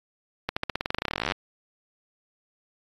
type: accelerating click train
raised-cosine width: 0.3 ms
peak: -10 dBFS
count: 27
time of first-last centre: 0.49-1.32 s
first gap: 75 ms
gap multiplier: 0.92
effects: AAC 32 kbps